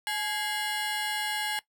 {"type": "ring-modulated tone", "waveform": "20% pulse", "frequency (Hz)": 1248, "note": "D#6", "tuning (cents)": 5, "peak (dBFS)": -21, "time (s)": [0.07, 1.59], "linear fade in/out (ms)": 0, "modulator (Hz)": 396, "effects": ["noise-tail reverb RT60 0.1 s tail -18 dB re dry"]}